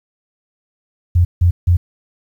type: tone bursts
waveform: sine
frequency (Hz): 87.6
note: F2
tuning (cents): +6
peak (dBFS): -8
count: 3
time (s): 1.15-1.77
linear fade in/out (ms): 10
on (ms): 100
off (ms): 160
effects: 8-bit